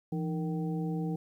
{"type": "harmonic tone with a mistuned harmonic", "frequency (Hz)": 154.6, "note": "D#3", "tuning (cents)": -11, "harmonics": [1, 2, 3, 5], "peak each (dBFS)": [-31, -37, -41, -45], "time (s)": [0.12, 1.16], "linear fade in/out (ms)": 5, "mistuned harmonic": 1, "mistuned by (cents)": 140, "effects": ["11-bit"]}